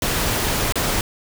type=noise with dropouts; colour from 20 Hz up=pink; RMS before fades=-21 dBFS; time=0.02-1.01 s; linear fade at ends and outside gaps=1 ms; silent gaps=0.723-0.756 s; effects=none